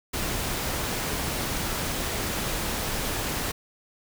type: noise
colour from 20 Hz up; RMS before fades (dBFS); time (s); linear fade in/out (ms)
pink; -29; 0.13-3.52; 10
effects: none